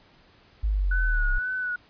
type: linear sweep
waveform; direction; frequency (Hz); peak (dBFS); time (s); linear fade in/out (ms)
sine; down; 53.8 to 30.87; -21; 0.63-1.39; 10
type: tone with vibrato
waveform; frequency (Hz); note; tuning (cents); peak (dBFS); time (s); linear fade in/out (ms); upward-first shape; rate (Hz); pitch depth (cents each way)
sine; 1480; F#6; 0; -26; 0.91-1.76; 5; sine; 2; 37
effects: pink hiss -57 dBFS RMS until 1.89 s + resampled to 11025 Hz